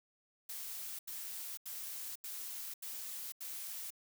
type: noise bursts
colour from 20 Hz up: blue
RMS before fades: -44 dBFS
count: 6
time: 0.49-3.905 s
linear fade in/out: 5 ms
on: 500 ms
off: 83 ms
effects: none